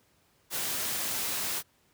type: noise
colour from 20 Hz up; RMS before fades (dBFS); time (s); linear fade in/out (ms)
white; -32; 0.5-1.63; 50
effects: pink hiss -67 dBFS RMS until 1.93 s + high-pass 60 Hz 12 dB/octave